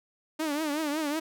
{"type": "tone with vibrato", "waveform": "sawtooth", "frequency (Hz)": 302.2, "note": "D4", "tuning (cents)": 50, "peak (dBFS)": -24, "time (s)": [0.39, 1.2], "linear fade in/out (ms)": 10, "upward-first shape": "triangle", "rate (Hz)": 5.4, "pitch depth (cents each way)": 130, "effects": []}